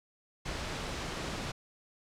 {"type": "noise", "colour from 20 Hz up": "pink", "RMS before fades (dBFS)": -37, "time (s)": [0.45, 1.52], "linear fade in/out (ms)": 10, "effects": ["low-pass 6000 Hz 12 dB/octave"]}